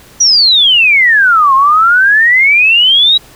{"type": "exponential two-way sweep", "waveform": "sine", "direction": "down then up", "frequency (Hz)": [5920, 1051, 3905], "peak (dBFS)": -4, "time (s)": [0.2, 3.18], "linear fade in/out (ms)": 10, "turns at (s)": 1.54, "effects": ["pink hiss -39 dBFS RMS until 3.35 s"]}